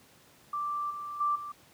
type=tone with level steps; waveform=sine; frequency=1174.7 Hz; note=D6; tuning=in tune; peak=-30 / -36 / -25 / -37 dBFS; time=0.53-1.52 s; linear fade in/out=5 ms; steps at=0.9 / 1.2 / 1.35 s; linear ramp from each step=10 ms; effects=pink hiss -59 dBFS RMS until 1.73 s + high-pass 100 Hz 12 dB/octave